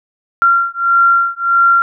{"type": "beating tone pair", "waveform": "sine", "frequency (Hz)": [1376, 1377.6], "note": ["F6", "F6"], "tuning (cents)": [-26, -24], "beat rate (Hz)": 1.6, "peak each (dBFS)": -12, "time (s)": [0.42, 1.82], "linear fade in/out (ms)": 0, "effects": []}